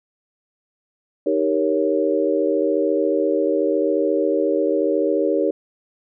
sine chord, Eb dominant seventh, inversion none, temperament equal, 311.1 / 392 / 466.2 / 554.4 Hz, Eb4 / G4 / Bb4 / Db5, 0 / 0 / 0 / 0 cents, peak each -22 dBFS, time 1.26-5.51 s, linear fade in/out 5 ms, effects none

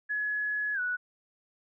sine tone with pitch glide, 1693 to 1473.8 Hz, G#6 to F#6, +33 to -7 cents, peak -28 dBFS, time 0.09-0.97 s, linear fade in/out 20 ms, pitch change -240 cents, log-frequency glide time 0.74-0.8 s, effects none

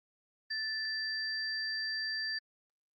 sine tone pair together, 1760 / 4699 Hz, A6 / D8, 0 / 0 cents, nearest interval octave + perfect fourth, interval 1700 cents, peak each -36 / -36 dBFS, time 0.5-2.39 s, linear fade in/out 10 ms, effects Opus 32 kbps

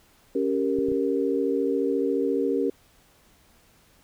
sine chord, G diminished, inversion second, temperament equal, 277.2 / 392 / 466.2 Hz, Db4 / G4 / Bb4, 0 / 0 / 0 cents, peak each -26 dBFS, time 0.35-2.7 s, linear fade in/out 5 ms
clicks, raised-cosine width 3 ms, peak -23 dBFS, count 3, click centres 0.787 / 0.886 / 0.919 s
effects pink hiss -59 dBFS RMS until 4.03 s

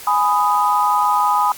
sine chord, G# minor, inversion none, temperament just, 830.6 / 996.7 / 1245.9 Hz, G#5 / B5 / D#6, 0 / +16 / +2 cents, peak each -18 / -17 / -18 dBFS, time 0.07-1.52 s, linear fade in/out 2 ms, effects white hiss -36 dBFS RMS until 1.57 s + Opus 48 kbps

